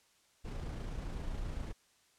brown noise with amplitude modulation, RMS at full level -38 dBFS, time 0.44-1.73 s, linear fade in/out 20 ms, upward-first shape sine, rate 27.7 Hz, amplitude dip 35%, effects white hiss -69 dBFS RMS until 2.18 s + low-pass 9000 Hz 12 dB/octave

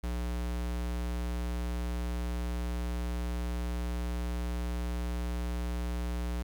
square tone, 60 Hz, B1, 49 cents flat, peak -32 dBFS, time 0.03-6.43 s, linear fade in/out 10 ms, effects 11-bit

